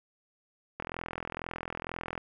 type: click train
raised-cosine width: 0.5 ms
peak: -20 dBFS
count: 59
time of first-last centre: 0.8-2.178 s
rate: 42.1 Hz
effects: none